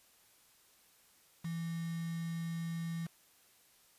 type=tone with quantisation; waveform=sine; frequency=166.4 Hz; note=E3; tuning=17 cents sharp; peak=-36 dBFS; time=1.44-3.07 s; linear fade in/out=10 ms; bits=8; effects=white hiss -66 dBFS RMS until 3.98 s + resampled to 32000 Hz